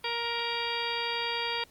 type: harmonic tone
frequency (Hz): 469.4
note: A#4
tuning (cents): +12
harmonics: 1 / 2 / 3 / 4 / 5 / 6 / 7 / 8 / 10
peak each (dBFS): -38 / -35 / -41 / -39 / -37 / -39 / -37 / -40 / -39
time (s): 0.04-1.64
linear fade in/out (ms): 5
effects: pink hiss -59 dBFS RMS until 1.7 s + Opus 32 kbps